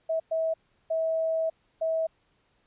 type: tone bursts at uneven times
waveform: sine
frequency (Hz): 647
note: E5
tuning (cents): -32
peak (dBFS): -24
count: 4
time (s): 0.09-0.2 / 0.31-0.54 / 0.9-1.5 / 1.81-2.07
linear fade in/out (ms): 10
effects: pink hiss -69 dBFS RMS until 2.66 s + resampled to 8000 Hz